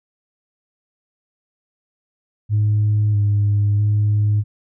sine tone with pitch steps, 105.4 / 102.7 / 104.6 Hz, G#2 / G#2 / G#2, +26 / -19 / +13 cents, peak -12 dBFS, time 2.49-4.44 s, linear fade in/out 50 ms, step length 650 ms, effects tanh soft clip ceiling -11 dBFS

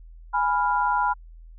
sine chord, F diminished, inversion first, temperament equal, 830.6 / 987.8 / 1396.9 Hz, Ab5 / Cb6 / F6, 0 / 0 / 0 cents, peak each -25 / -22 / -27 dBFS, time 0.33-1.14 s, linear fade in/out 20 ms, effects added 41 Hz sine -42 dBFS peak until 1.58 s

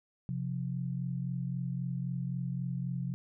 sine tone pair together, 131.91 / 175.7 Hz, C3 / F3, +14 / +11 cents, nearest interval perfect fourth, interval 497 cents, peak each -34 / -36 dBFS, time 0.29-3.14 s, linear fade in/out 0 ms, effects none

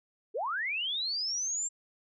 sine linear sweep, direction up, 370 to 7480 Hz, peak -30 dBFS, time 0.34-1.69 s, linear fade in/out 20 ms, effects none

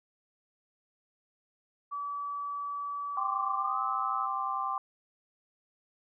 sine tone with pitch glide, 1148 to 1288.6 Hz, D6 to E6, -40 to -40 cents, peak -33 dBFS, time 1.91-4.27 s, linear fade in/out 20 ms, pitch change +200 cents, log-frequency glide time 3.55-3.79 s
sine chord, G suspended fourth, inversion none, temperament just, 784 / 1045.3 / 1176 Hz, G5 / C6 / D6, 0 / -2 / +2 cents, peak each -36 / -34 / -33 dBFS, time 3.17-4.78 s, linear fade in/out 2 ms
effects none

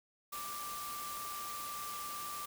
sine tone in noise, 1177 Hz, D6, 3 cents sharp, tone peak -42 dBFS, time 0.32-2.46 s, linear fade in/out 10 ms, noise white, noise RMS -45 dBFS, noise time 0.32-2.46 s, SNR 0 dB, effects none

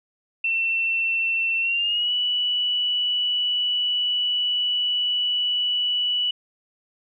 sine tone with pitch glide, 2693 to 2954 Hz, E7 to F#7, +36 to -3 cents, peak -20 dBFS, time 0.44-6.31 s, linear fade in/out 5 ms, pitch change +161 cents, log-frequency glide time 1.59-2.12 s, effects none

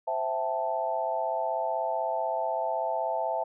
sine chord, A minor seventh, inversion first, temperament equal, 523.3 / 659.3 / 784 / 880 Hz, C5 / E5 / G5 / A5, 0 / 0 / 0 / 0 cents, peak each -35 / -30 / -35 / -31 dBFS, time 0.07-3.44 s, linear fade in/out 10 ms, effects none

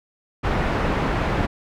pink low-pass noise, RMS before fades -22 dBFS, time 0.43-1.47 s, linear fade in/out 20 ms, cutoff 1800 Hz, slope 12 dB/octave, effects none

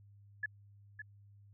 sine tone with echo, 1712 Hz, A6, 48 cents flat, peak -33 dBFS, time 0.43-0.46 s, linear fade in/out 5 ms, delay 560 ms, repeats 1, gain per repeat -9 dB, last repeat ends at 1.02 s, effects added 101 Hz sine -57 dBFS peak until 1.53 s

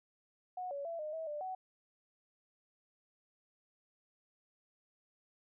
sine tone with pitch steps, 731 / 564 / 670 / 611 / 645 / 594 / 750 Hz, F#5 / C#5 / E5 / D#5 / E5 / D5 / F#5, -21 / +30 / +28 / -32 / -38 / +20 / +23 cents, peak -38 dBFS, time 0.57-1.55 s, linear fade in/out 5 ms, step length 140 ms, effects none

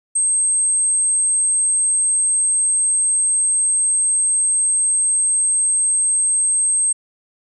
sine tone, 8372 Hz, C9, in tune, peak -14 dBFS, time 0.15-6.93 s, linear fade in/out 10 ms, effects none

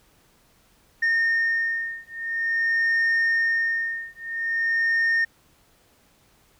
sine beating tone pair, 1830 / 1830.48 Hz, A#6 / A#6, -32 / -32 cents, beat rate 0.48 Hz, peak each -22 dBFS, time 1.02-5.25 s, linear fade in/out 10 ms, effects tanh soft clip ceiling -17 dBFS + pink hiss -60 dBFS RMS until 6.59 s

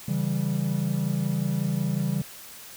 triangle chord, C# diminished, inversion none, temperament equal with one note detuned, 139.47 / 164.81 / 196 Hz, C#3 / E3 / G3, +11 / 0 / 0 cents, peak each -26 dBFS, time 0.08-2.22 s, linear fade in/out 5 ms, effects white hiss -44 dBFS RMS until 2.76 s

